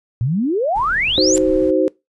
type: exponential sweep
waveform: sine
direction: up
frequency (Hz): 110 to 7459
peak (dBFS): -15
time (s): 0.21-1.36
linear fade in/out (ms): 0
type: noise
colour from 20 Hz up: brown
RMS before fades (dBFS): -33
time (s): 0.75-1.71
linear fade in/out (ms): 10
type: chord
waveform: sine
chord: C diminished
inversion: first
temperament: just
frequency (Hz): 314 / 376.7 / 523.3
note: Eb4 / Gb4 / C5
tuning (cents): +16 / +31 / 0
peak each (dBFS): -17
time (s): 1.18-1.88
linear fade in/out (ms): 0
type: noise with exponential growth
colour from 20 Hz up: white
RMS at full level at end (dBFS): -24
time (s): 1.3-1.38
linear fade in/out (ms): 0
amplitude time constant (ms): 16
effects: noise-tail reverb RT60 0.2 s tail -22 dB re dry + resampled to 24000 Hz